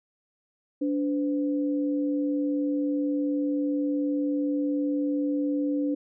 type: tone pair together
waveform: sine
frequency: 289.3 / 508 Hz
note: D4 / B4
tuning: -26 / +49 cents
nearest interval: minor seventh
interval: 975 cents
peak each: -24 / -33 dBFS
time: 0.81-5.95 s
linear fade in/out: 10 ms
effects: none